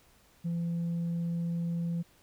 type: tone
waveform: sine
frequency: 169.7 Hz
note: F3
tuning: 49 cents flat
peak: -27 dBFS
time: 0.44-2.03 s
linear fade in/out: 20 ms
effects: tanh soft clip ceiling -28 dBFS + pink hiss -63 dBFS RMS until 2.22 s